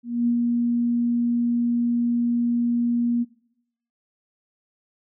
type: tone with ADSR envelope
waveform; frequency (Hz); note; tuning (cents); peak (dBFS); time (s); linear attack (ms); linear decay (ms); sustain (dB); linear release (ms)
sine; 238; A#3; +36; -17; 0.03-3.25; 240; 82; -2; 30
effects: noise-tail reverb RT60 0.8 s tail -21 dB re dry